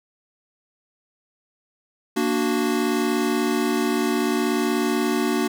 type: chord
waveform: square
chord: Bb augmented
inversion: none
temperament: equal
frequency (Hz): 233.1 / 293.7 / 370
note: Bb3 / D4 / F#4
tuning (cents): 0 / 0 / 0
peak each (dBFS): -25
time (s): 2.16-5.48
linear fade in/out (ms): 10
effects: none